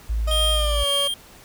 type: tone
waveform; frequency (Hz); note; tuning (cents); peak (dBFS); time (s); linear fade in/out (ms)
sine; 55; A1; 0; -20; 0.09-0.84; 10
type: tone with pitch glide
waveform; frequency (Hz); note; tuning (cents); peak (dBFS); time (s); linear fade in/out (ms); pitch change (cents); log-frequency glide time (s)
30% pulse; 622.3 to 564.1; D#5 to C#5; 0 to +30; -22; 0.27-1.08; 10; -170; 0.52-0.87
type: tone with tremolo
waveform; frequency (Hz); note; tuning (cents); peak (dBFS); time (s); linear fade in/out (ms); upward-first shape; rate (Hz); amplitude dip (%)
square; 3200; G7; +35; -20; 0.31-1.14; 2; sine; 1.9; 60
effects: pink hiss -47 dBFS RMS until 1.44 s